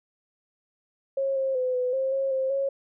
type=tone with pitch steps; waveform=sine; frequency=543 / 534 / 508 / 501 / 531 / 541 / 528 / 548 Hz; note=C#5 / C5 / B4 / B4 / C5 / C#5 / C5 / C#5; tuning=-36 / +35 / +49 / +25 / +25 / -42 / +16 / -20 cents; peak=-23 dBFS; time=1.17-2.69 s; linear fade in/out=5 ms; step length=190 ms; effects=none